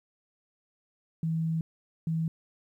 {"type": "tone bursts at uneven times", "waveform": "sine", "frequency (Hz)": 162.2, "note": "E3", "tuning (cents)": -28, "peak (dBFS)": -26, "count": 2, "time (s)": [[1.23, 1.61], [2.07, 2.28]], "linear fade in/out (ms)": 2, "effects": ["11-bit"]}